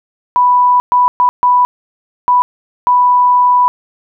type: tone bursts at uneven times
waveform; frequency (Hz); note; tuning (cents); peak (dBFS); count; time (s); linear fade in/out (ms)
sine; 987.8; B5; 0; -6; 6; 0.36-0.8 / 0.92-1.08 / 1.2-1.29 / 1.43-1.65 / 2.28-2.42 / 2.87-3.68; 0
effects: none